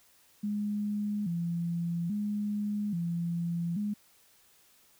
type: tone with vibrato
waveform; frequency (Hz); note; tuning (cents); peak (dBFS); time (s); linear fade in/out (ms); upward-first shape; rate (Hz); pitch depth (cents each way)
sine; 188; F#3; +28; -29; 0.43-3.94; 10; square; 0.6; 170
effects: white hiss -63 dBFS RMS until 4.99 s